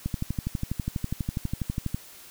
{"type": "click train", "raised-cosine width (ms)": 5, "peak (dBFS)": -15, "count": 24, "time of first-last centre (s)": [0.06, 1.945], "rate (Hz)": 12.2, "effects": ["white hiss -48 dBFS RMS until 2.3 s"]}